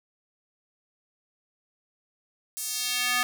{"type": "tone with high-pass filter sweep", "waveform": "square", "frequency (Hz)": 246.9, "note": "B3", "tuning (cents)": 0, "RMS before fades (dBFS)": -28, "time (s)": [2.57, 3.23], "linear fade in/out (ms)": 0, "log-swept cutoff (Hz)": [8700, 1300], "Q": 1.1, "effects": []}